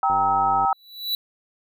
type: chord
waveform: sine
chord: E diminished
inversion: first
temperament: equal with one note detuned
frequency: 784 / 932.3 / 1289.1 Hz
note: G5 / Bb5 / E6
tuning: 0 / 0 / -39 cents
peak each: -20 / -24 / -22 dBFS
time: 0.03-0.73 s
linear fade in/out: 2 ms
type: click train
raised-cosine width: 2 ms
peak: -24 dBFS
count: 54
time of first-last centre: 0.1-0.649 s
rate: 96.6 Hz
type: tone with exponential growth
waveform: square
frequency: 3947 Hz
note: B7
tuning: 2 cents flat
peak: -20 dBFS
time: 0.73-1.15 s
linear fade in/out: 2 ms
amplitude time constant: 90 ms
effects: none